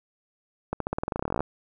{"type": "accelerating click train", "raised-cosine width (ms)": 1, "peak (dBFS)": -13, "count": 20, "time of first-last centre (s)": [0.73, 1.406], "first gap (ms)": 73, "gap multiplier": 0.91, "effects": []}